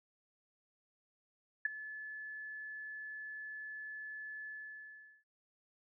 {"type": "tone with ADSR envelope", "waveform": "sine", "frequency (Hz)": 1726, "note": "A6", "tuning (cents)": -34, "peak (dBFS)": -26, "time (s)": [1.65, 5.24], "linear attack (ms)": 5, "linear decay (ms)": 13, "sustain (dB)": -17, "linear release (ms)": 770, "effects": []}